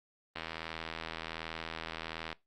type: click train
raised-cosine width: 0.3 ms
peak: -22 dBFS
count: 161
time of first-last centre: 0.36-2.328 s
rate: 81.3 Hz
effects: noise-tail reverb RT60 0.2 s tail -21 dB re dry + Opus 24 kbps